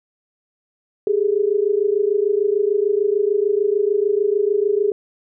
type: tone pair together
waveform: sine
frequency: 397.5 / 424.2 Hz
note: G4 / G#4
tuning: +24 / +37 cents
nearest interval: minor second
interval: 113 cents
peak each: -18 dBFS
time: 1.07-4.92 s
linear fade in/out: 2 ms
effects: none